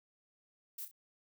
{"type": "noise with echo", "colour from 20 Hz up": "violet", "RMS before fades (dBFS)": -43, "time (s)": [0.78, 0.85], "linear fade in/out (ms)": 5, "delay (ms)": 32, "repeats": 2, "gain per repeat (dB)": -9, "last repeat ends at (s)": 0.914, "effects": []}